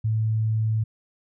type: tone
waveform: sine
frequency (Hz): 110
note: A2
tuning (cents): 0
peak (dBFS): -20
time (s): 0.04-0.84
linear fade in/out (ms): 10
effects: none